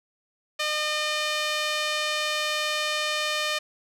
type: tone with band-pass filter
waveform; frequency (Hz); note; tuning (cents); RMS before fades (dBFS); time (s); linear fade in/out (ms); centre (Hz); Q
sawtooth; 607; D#5; -43; -27; 0.59-3.59; 10; 3300; 0.91
effects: none

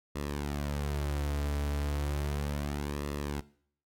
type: tone with flanger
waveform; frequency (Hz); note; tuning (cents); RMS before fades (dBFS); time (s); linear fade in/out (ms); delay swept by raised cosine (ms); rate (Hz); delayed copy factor
sawtooth; 72.3; D2; -27; -33; 0.15-3.41; 10; 1.3 to 5.6; 0.34; -0.6
effects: noise-tail reverb RT60 0.6 s tail -21 dB re dry + AAC 64 kbps

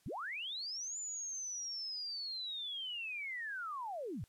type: linear two-way sweep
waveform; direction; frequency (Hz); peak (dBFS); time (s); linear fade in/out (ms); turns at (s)
sine; up then down; 77.78 to 7100 to 77.78; -39; 0.06-4.24; 0; 0.98
effects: white hiss -71 dBFS RMS until 4.28 s + low-pass 12000 Hz 12 dB/octave

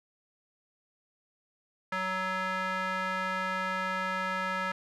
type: tone with band-pass filter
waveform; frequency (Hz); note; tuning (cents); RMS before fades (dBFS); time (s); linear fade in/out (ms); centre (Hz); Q
square; 186.8; F#3; +17; -32; 1.92-4.72; 5; 1500; 2.1
effects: none

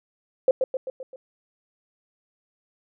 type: tone with echo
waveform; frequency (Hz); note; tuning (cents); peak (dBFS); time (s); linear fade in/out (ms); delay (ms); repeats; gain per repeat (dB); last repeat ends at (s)
sine; 521; C5; -7; -13; 0.48-0.51; 2; 130; 5; -5; 1.16
effects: none

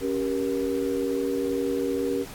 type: chord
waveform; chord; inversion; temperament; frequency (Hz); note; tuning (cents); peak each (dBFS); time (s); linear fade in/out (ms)
sine; G diminished; second; equal with one note detuned; 277.2 / 392 / 474.3; Db4 / G4 / Bb4; 0 / 0 / +30; -28; 0-2.26; 50
effects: pink hiss -43 dBFS RMS until 2.34 s + AAC 64 kbps

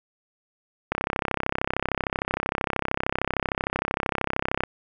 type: click train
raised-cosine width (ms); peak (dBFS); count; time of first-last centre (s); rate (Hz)
0.5; -8; 124; 0.92-4.636; 33.1
effects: none

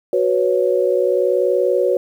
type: chord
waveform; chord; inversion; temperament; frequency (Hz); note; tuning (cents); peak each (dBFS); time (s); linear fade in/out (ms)
sine; F# suspended fourth; none; equal; 370 / 493.9 / 554.4; F#4 / B4 / C#5; 0 / 0 / 0; -18; 0.13-1.97; 2
effects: 8-bit

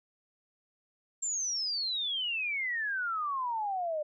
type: exponential sweep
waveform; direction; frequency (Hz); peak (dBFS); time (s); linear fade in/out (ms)
sine; down; 7459 to 590; -30; 1.22-4.03; 10
effects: none

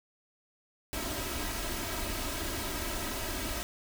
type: noise with comb filter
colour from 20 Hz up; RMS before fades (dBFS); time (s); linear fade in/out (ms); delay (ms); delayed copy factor
pink; -35; 0.93-3.63; 0; 3.1; +0.65
effects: none

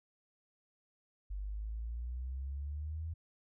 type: exponential sweep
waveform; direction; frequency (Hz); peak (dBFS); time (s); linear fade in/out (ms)
sine; up; 48.08 to 82.8; -37; 1.3-3.14; 10
effects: none

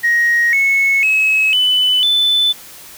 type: tone with pitch steps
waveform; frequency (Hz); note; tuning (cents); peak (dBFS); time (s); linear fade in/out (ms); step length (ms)
sine; 1881 / 2198 / 2570 / 3003 / 3510; A#6 / C#7 / E7 / F#7 / A7; +15 / -15 / -45 / +25 / -5; -9; 0.03-2.53; 20; 500
effects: tanh soft clip ceiling -7 dBFS + white hiss -37 dBFS RMS until 2.97 s

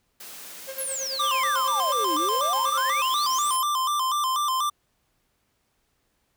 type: high-pass noise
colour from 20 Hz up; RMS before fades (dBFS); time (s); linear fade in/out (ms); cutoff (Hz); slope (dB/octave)
white; -41; 0.2-3.57; 5; 190; 12
type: tone with tremolo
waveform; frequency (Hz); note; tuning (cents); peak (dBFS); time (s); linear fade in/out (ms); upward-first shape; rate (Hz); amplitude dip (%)
45% pulse; 535; C5; +38; -32; 0.67-3.02; 20; triangle; 9.1; 90
type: exponential two-way sweep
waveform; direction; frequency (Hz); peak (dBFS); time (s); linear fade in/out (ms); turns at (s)
sine; down then up; 11850 to 293.7 to 11850; -28; 0.78-3.62; 5; 2.16
type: tone with vibrato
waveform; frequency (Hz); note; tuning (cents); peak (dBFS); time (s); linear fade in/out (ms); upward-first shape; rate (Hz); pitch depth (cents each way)
square; 1108.7; C#6; 0; -23; 1.19-4.7; 10; square; 4.1; 110
effects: pink hiss -71 dBFS RMS until 6.36 s

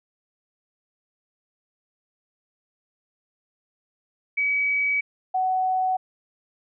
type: tone pair in turn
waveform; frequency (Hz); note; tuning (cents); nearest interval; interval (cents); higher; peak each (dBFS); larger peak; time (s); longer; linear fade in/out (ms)
sine; 2275 / 747.4; C#7 / F#5; +44 / +17; octave + perfect fifth; 1927; first; -20; neither; 4.37-5.01 / 5.34-5.97; first; 10
effects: none

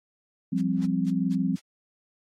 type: chord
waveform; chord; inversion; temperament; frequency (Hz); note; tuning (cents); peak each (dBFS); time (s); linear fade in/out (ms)
sine; F suspended second; none; equal; 174.61 / 196 / 261.6; F3 / G3 / C4; 0 / 0 / 0; -27; 0.52-1.56; 10
type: noise bursts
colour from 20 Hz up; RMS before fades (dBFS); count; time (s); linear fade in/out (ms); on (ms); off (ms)
blue; -40; 5; 0.57-1.6; 10; 46; 200
type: noise with exponential growth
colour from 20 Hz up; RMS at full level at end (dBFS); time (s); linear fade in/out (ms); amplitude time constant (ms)
pink; -44; 0.67-0.85; 2; 37
effects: low-pass 5000 Hz 12 dB/octave + AAC 48 kbps

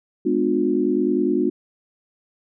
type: chord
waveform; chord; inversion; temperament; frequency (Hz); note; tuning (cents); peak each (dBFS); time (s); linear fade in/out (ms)
sine; G# diminished seventh; none; just; 207.7 / 249.2 / 299 / 358.8; G#3 / B3 / D4 / F4; 0 / +16 / +31 / +47; -26 / -23 / -22 / -21; 0.25-1.5; 10
effects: none

